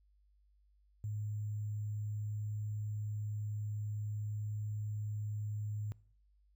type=tone with sample-and-hold; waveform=sine; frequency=105.5 Hz; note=G#2; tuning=28 cents sharp; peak=-36 dBFS; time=1.04-5.92 s; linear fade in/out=0 ms; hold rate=7350 Hz; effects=noise-tail reverb RT60 0.6 s tail -23 dB re dry + added 50 Hz sine -66 dBFS peak until 6.55 s